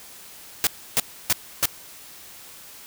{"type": "noise bursts", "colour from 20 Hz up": "white", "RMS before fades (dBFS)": -19, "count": 4, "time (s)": [0.64, 1.656], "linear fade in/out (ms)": 0, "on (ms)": 29, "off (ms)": 300, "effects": ["white hiss -44 dBFS RMS until 2.86 s"]}